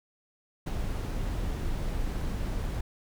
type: noise with ADSR envelope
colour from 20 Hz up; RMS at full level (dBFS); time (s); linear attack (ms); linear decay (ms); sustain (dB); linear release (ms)
brown; -27; 0.66-2.81; 12; 24; -4; 6
effects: none